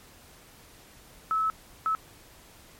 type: tone bursts at uneven times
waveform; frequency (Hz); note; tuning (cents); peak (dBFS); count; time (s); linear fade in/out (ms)
sine; 1300; E6; -24; -23; 2; 1.31-1.5 / 1.86-1.95; 0
effects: pink hiss -53 dBFS RMS until 2.79 s + MP3 64 kbps